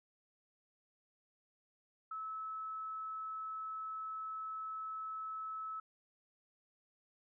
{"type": "tone", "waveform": "sine", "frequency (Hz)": 1300, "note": "E6", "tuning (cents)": -24, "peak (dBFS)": -40, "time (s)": [2.11, 5.8], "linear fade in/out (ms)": 5, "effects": []}